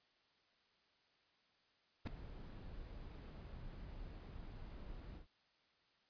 brown noise with ADSR envelope, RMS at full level -34 dBFS, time 2.05-5.27 s, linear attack 23 ms, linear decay 3 ms, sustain -17 dB, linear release 120 ms, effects white hiss -75 dBFS RMS until 6.09 s + resampled to 11025 Hz

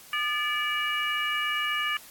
harmonic tone with a mistuned harmonic, 579 Hz, D5, 25 cents flat, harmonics 2 / 3 / 4 / 5, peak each -31 / -31 / -31 / -31 dBFS, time 0.13-1.97 s, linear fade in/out 2 ms, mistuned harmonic 2, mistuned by +76 cents, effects white hiss -49 dBFS RMS until 2.1 s + AAC 64 kbps

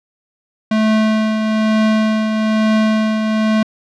square tone with tremolo, 217.6 Hz, A3, 19 cents flat, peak -11 dBFS, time 0.71-3.63 s, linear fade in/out 5 ms, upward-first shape triangle, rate 1.1 Hz, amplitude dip 45%, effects low-pass 4000 Hz 12 dB/octave

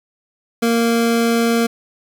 25% pulse tone, 231.9 Hz, A#3, 9 cents flat, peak -10 dBFS, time 0.62-1.67 s, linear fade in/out 10 ms, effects 8-bit

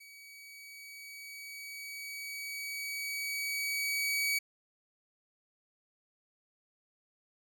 sawtooth tone with level ramp, 2268 Hz, C#7, 39 cents sharp, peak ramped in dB -48 to -25 dBFS, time 0-4.39 s, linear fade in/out 10 ms, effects none

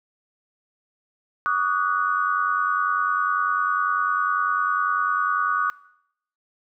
sine tone cluster, 1140 / 1230 / 1472 Hz, C#6 / D#6 / F#6, +48 / -20 / -9 cents, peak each -24 dBFS, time 1.46-5.7 s, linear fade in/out 0 ms, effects noise-tail reverb RT60 0.7 s tail -20 dB re dry

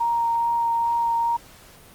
sine tone with vibrato, 932 Hz, A#5, 1 cent flat, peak -19 dBFS, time 0-1.37 s, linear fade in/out 10 ms, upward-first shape sine, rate 2.4 Hz, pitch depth 9 cents each way, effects pink hiss -48 dBFS RMS until 1.94 s + Opus 48 kbps

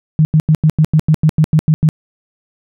sine tone bursts, 155.5 Hz, D#3, 1 cent flat, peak -6 dBFS, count 12, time 0.19-1.889 s, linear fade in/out 0 ms, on 60 ms, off 89 ms, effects none

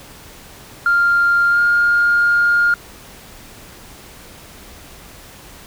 sine tone with pitch glide, 1396.9 to 1413.9 Hz, F6 to F6, 0 to +21 cents, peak -10 dBFS, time 0.86-2.74 s, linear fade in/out 2 ms, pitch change +21 cents, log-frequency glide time 1.5-1.6 s, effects tanh soft clip ceiling -7 dBFS + pink hiss -40 dBFS RMS until 5.66 s

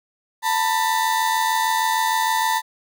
35% pulse tone pair together, 893 / 979.5 Hz, A5 / B5, +25 / -15 cents, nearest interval major second, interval 160 cents, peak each -18 / -21 dBFS, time 0.42-2.62 s, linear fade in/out 50 ms, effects none

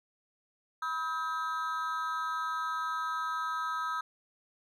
triangle tone with amplitude modulation, 1279 Hz, D#6, 47 cents sharp, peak -25 dBFS, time 0.82-4.01 s, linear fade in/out 5 ms, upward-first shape sine, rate 296 Hz, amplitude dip 100%, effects none

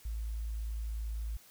sine tone, 55 Hz, A1, in tune, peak -34 dBFS, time 0.05-1.37 s, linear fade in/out 5 ms, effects white hiss -59 dBFS RMS until 1.5 s

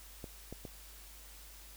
clicks, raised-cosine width 2 ms, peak -30 dBFS, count 3, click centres 0.242 / 0.526 / 0.652 s, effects added 50 Hz sine -54 dBFS peak until 1.76 s + white hiss -55 dBFS RMS until 1.76 s

